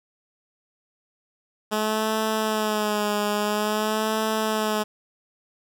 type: tone with vibrato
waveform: 10% pulse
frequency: 213.2 Hz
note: G#3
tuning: 46 cents sharp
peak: -14 dBFS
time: 1.71-4.84 s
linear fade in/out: 20 ms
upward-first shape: sine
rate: 0.49 Hz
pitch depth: 46 cents each way
effects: none